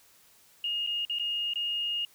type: tone with dropouts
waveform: sine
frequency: 2849 Hz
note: F7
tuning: 34 cents sharp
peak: -28 dBFS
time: 0.64-2.05 s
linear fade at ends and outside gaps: 2 ms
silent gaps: 0.865-0.872 / 1.051-1.097 / 1.187-1.196 / 1.536-1.557 s
effects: white hiss -60 dBFS RMS until 2.14 s